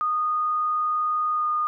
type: tone with pitch glide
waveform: sine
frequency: 1233 to 1223.8 Hz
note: D#6 to D#6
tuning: -16 to -29 cents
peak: -21 dBFS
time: 0.01-1.67 s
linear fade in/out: 0 ms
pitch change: -13 cents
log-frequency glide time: 1.33-1.46 s
effects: none